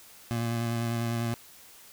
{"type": "tone with vibrato", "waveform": "25% pulse", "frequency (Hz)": 116.54, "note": "A#2", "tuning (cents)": 0, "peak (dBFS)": -24, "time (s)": [0.31, 1.34], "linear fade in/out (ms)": 0, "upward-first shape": "square", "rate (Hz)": 10, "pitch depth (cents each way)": 15, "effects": ["white hiss -52 dBFS RMS until 1.92 s"]}